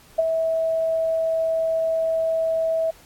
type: tone with ADSR envelope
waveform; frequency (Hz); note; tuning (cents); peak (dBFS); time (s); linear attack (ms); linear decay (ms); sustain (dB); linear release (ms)
sine; 650; E5; -24; -13; 0.18-2.91; 12; 21; -6; 10
effects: pink hiss -51 dBFS RMS until 3.05 s + AAC 64 kbps